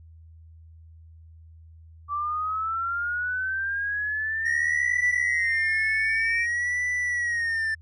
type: linear sweep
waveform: sine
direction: up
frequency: 1155 to 2349 Hz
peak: -25 dBFS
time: 2.08-6.47 s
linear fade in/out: 50 ms
type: tone with vibrato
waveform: triangle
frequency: 1866 Hz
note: A#6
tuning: 1 cent sharp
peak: -22 dBFS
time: 4.45-7.75 s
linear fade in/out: 10 ms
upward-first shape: sine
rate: 0.51 Hz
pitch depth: 100 cents each way
effects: added 81 Hz sine -46 dBFS peak until 7.81 s + resampled to 24000 Hz